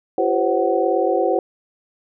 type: tone cluster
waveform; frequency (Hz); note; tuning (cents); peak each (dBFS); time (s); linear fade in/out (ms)
sine; 342 / 390.2 / 502 / 540 / 747; F4 / G4 / B4 / C#5 / F#5; -36 / -8 / +28 / -45 / +16; -22; 0.18-1.39; 2
effects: none